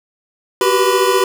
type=tone cluster; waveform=square; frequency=375.6 / 390.1 / 487.4 / 1000 Hz; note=F#4 / G4 / B4 / B5; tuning=+26 / -8 / -23 / +21 cents; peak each=-18 dBFS; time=0.61-1.24 s; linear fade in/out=2 ms; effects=none